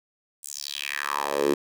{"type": "tone with high-pass filter sweep", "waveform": "10% pulse", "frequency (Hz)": 71.5, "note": "D2", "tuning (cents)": -46, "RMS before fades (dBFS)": -28, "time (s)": [0.43, 1.54], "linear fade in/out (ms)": 5, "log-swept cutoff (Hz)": [8900, 320], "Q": 3.4, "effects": []}